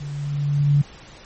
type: tone with level ramp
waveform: sine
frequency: 143.9 Hz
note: D3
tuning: 35 cents flat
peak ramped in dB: -29 to -11 dBFS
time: 0-0.82 s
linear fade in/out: 10 ms
effects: pink hiss -44 dBFS RMS until 1.25 s + MP3 32 kbps